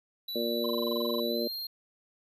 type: tone with pitch glide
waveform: square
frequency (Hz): 3951 to 4210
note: B7 to C8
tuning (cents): 0 to +10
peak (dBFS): -35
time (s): 0.28-1.67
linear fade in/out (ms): 5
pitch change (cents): +110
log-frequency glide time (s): 1.27-1.52
type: harmonic tone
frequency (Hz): 117.7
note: A#2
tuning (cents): +17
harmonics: 2 / 3 / 4 / 5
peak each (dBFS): -34 / -34 / -34 / -34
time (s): 0.35-1.48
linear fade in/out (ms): 10
type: tone bursts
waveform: triangle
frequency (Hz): 1031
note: C6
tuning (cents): -26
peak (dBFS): -34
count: 13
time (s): 0.64-1.201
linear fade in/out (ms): 5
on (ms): 21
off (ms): 24
effects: none